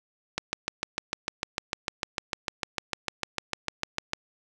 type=click train; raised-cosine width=0.2 ms; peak=-10 dBFS; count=26; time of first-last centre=0.38-4.134 s; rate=6.66 Hz; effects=none